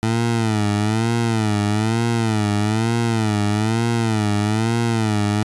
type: tone with vibrato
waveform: 20% pulse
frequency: 110 Hz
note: A2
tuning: in tune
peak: -12 dBFS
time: 0.03-5.43 s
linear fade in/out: 0 ms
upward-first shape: sine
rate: 1.1 Hz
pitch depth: 110 cents each way
effects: resampled to 24000 Hz